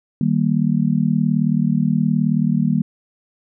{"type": "chord", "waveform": "sine", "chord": "Eb major", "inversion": "none", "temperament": "just", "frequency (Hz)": [155.56, 194.45, 233.3], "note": ["Eb3", "G3", "Bb3"], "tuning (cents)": [0, -14, 2], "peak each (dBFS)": -19, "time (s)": [0.21, 2.82], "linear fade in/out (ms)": 2, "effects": []}